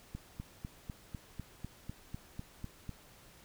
click train, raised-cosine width 5 ms, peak -28 dBFS, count 12, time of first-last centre 0.15-2.893 s, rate 4.01 Hz, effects pink hiss -59 dBFS RMS until 3.44 s

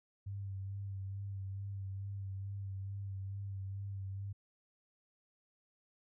sine tone with vibrato, 98 Hz, G2, in tune, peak -39 dBFS, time 0.26-4.33 s, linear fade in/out 10 ms, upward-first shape sine, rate 2.3 Hz, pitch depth 29 cents each way, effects none

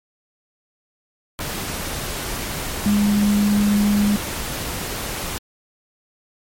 sine tone in noise, 205.8 Hz, G#3, 16 cents flat, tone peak -14 dBFS, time 2.86-4.16 s, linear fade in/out 0 ms, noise pink, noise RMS -27 dBFS, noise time 1.39-5.38 s, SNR +10 dB, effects MP3 64 kbps

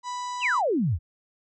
harmonic tone, 987.8 Hz, B5, in tune, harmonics 1 / 2 / 3 / 4 / 5 / 6 / 7 / 8, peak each -30 / -46 / -51 / -44 / -49 / -48 / -48 / -51 dBFS, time 0.03-0.62 s, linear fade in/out 50 ms
sine exponential sweep, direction down, 3249 to 69.3 Hz, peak -21 dBFS, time 0.4-0.99 s, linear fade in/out 50 ms
effects none

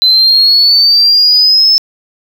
sine exponential sweep, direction up, 4031 to 5274 Hz, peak -3 dBFS, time 0.02-1.78 s, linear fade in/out 0 ms, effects tanh soft clip ceiling 0 dBFS + 7-bit

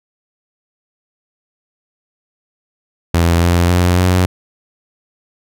sawtooth tone with pitch steps, 84.8 / 86.83 / 88.91 / 91.04 Hz, E2 / F2 / F2 / F#2, +50 / -9 / +31 / -28 cents, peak -6 dBFS, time 3.14-4.26 s, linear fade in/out 5 ms, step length 280 ms, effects none

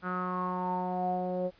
sawtooth tone with low-pass filter sweep, 181.9 Hz, F#3, 29 cents flat, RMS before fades -32 dBFS, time 0.02-1.51 s, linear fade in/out 50 ms, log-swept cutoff 1400 to 560 Hz, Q 9.4, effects pink hiss -62 dBFS RMS until 1.59 s + resampled to 11025 Hz

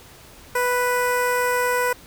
15% pulse tone with notch filter, 493.9 Hz, B4, in tune, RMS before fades -21 dBFS, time 0.55-1.93 s, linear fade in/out 5 ms, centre 4200 Hz, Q 1.1, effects pink hiss -46 dBFS RMS until 2.06 s

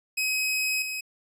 sawtooth tone with level steps, 2538 Hz, D#7, 34 cents sharp, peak -21 / -27 dBFS, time 0.17-1.01 s, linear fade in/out 10 ms, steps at 0.82 s, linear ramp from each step 2 ms, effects resampled to 32000 Hz

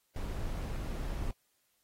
brown noise, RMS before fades -36 dBFS, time 0.16-1.31 s, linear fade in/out 2 ms, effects white hiss -75 dBFS RMS until 1.83 s + AAC 48 kbps

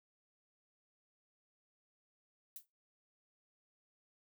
violet noise with exponential decay, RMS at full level -43 dBFS, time 2.56-2.66 s, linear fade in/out 2 ms, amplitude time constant 20 ms, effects noise-tail reverb RT60 0.2 s tail -17 dB re dry

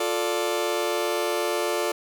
sawtooth chord, D minor, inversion first, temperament just, 352.4 / 440.5 / 587.3 Hz, F4 / A4 / D5, +16 / +2 / 0 cents, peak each -24 dBFS, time 0-1.92 s, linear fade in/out 5 ms, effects none

